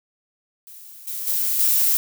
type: noise with level steps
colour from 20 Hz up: violet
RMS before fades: -42 / -29 / -22 / -18 dBFS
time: 0.67-1.97 s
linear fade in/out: 0 ms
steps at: 1.07 / 1.27 / 1.59 s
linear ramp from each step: 5 ms
effects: none